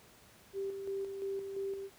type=tone with tremolo; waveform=sine; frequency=392 Hz; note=G4; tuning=in tune; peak=-34 dBFS; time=0.53-1.9 s; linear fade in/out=50 ms; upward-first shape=square; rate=2.9 Hz; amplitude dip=45%; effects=pink hiss -60 dBFS RMS until 1.98 s + high-pass 60 Hz 12 dB/octave